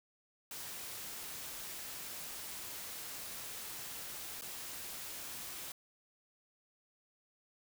white noise with dropouts, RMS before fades -45 dBFS, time 0.51-5.72 s, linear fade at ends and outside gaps 2 ms, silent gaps 4.412-4.42 s, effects none

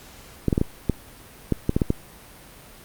clicks, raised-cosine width 3 ms, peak -6 dBFS, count 10, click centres 0.483 / 0.528 / 0.579 / 0.614 / 0.897 / 1.523 / 1.694 / 1.765 / 1.818 / 1.904 s, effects pink hiss -46 dBFS RMS until 2.84 s + Opus 48 kbps

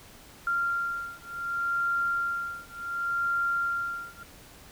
sine beating tone pair, 1387 / 1387.68 Hz, F6 / F6, -12 / -11 cents, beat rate 0.68 Hz, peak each -30 dBFS, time 0.47-4.23 s, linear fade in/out 2 ms, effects pink hiss -51 dBFS RMS until 4.71 s

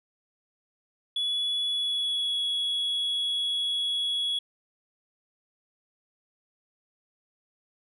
sine tone with pitch glide, 3400 to 3357 Hz, G#7 to G#7, +40 to +18 cents, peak -23 dBFS, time 1.16-4.39 s, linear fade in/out 5 ms, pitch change -22 cents, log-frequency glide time 1.67-2.41 s, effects tanh soft clip ceiling -24 dBFS

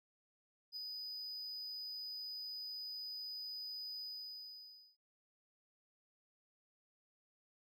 triangle tone with ADSR envelope, 4978 Hz, D#8, in tune, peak -40 dBFS, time 0.72-4.97 s, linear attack 44 ms, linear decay 7 ms, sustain -2 dB, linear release 960 ms, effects none

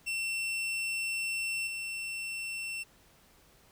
40% pulse tone with level steps, 2700 Hz, E7, 41 cents sharp, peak -30 / -34 dBFS, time 0.06-2.84 s, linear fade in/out 20 ms, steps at 1.67 s, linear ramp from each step 2 ms, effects pink hiss -62 dBFS RMS until 3.71 s

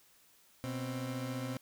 30% pulse tone pair together, 124.5 / 263.8 Hz, B2 / C4, +14 / +14 cents, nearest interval octave + minor second, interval 1300 cents, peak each -36 / -37 dBFS, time 0.64-1.57 s, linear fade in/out 0 ms, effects white hiss -65 dBFS RMS until 1.61 s

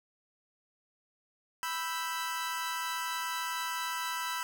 sawtooth chord, E minor, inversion second, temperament equal, 987.8 / 1318.5 / 1568 Hz, B5 / E6 / G6, 0 / 0 / 0 cents, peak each -32 / -34 / -37 dBFS, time 1.63-4.43 s, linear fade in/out 0 ms, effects none

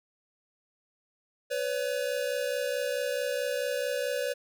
square tone pair together, 501.4 / 566 Hz, B4 / C#5, +26 / +36 cents, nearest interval major second, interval 210 cents, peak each -32 / -32 dBFS, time 1.5-4.34 s, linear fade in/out 20 ms, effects none

